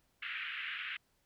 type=band-pass noise; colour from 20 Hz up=white; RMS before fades=-41 dBFS; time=0.22-0.97 s; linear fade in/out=5 ms; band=1400 to 3000 Hz; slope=48 dB/octave; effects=pink hiss -75 dBFS RMS until 1.25 s